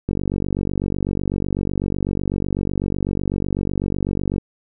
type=click train; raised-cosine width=3 ms; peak=-9 dBFS; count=207; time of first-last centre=0.09-4.382 s; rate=48 Hz; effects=none